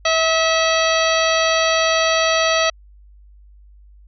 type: harmonic tone with a mistuned harmonic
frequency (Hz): 649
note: E5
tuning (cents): -27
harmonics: 1 / 2 / 3 / 4 / 5 / 6 / 7 / 9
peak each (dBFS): -18 / -21 / -23 / -24 / -25 / -26 / -26 / -28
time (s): 0.05-2.7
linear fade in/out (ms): 5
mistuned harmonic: 2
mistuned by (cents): -17
effects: added 50 Hz sine -43 dBFS peak until 4.07 s